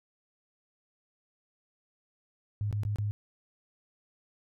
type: tone with dropouts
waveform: sine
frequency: 103.83 Hz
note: G#2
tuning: in tune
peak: -28 dBFS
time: 2.61-3.11 s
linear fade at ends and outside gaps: 0 ms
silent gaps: 2.711-2.727 / 2.834-2.851 / 2.959-2.985 s
effects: none